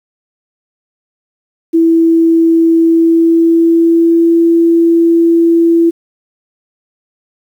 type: tone with pitch glide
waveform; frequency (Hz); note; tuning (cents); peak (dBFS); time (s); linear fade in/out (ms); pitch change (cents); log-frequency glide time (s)
sine; 329.6 to 334.8; E4 to E4; 0 to +27; -5; 1.73-5.91; 20; +27; 2.82-4.35
effects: 7-bit